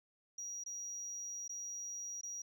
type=tone with dropouts; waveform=sine; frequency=5750 Hz; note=F8; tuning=50 cents sharp; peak=-40 dBFS; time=0.38-2.42 s; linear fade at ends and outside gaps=5 ms; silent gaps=0.638-0.661 / 1.479-1.493 / 2.212-2.232 s; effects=tanh soft clip ceiling -38 dBFS